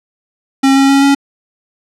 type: tone with pitch steps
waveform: square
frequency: 270 / 272.8 / 275.7 / 278.6 Hz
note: C#4 / C#4 / C#4 / C#4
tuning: -45 / -28 / -9 / +9 cents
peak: -7 dBFS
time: 0.63-1.15 s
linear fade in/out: 10 ms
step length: 130 ms
effects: low-pass 9000 Hz 12 dB/octave